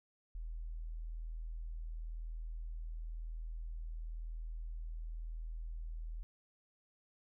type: tone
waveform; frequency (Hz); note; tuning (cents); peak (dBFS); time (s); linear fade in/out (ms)
sine; 40.49; E1; -30; -40; 0.35-6.23; 0
effects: none